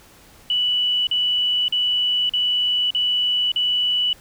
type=tone bursts; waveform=sine; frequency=2960 Hz; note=F#7; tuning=in tune; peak=-17 dBFS; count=6; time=0.5-4.13 s; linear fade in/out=2 ms; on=570 ms; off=42 ms; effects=pink hiss -49 dBFS RMS until 4.2 s